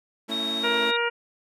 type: chord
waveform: sawtooth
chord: A major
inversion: none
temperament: equal with one note detuned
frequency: 223.7 / 277.2 / 329.6 Hz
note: A3 / C#4 / E4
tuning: +29 / 0 / 0 cents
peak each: -30 / -33 / -33 dBFS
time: 0.28-0.92 s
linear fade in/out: 20 ms
type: tone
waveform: sine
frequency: 3729 Hz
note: A#7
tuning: in tune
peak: -26 dBFS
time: 0.31-0.97 s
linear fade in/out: 10 ms
type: harmonic tone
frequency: 471.9 Hz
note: A#4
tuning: 21 cents sharp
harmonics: 1 / 2 / 3 / 4 / 5 / 6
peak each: -27 / -30 / -27 / -32 / -32 / -32 dBFS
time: 0.63-1.1 s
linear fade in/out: 20 ms
effects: resampled to 32000 Hz